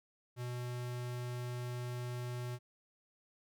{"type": "tone", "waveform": "square", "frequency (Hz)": 122.9, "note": "B2", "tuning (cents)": -8, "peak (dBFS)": -39, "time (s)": [0.36, 2.59], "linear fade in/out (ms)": 50, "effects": []}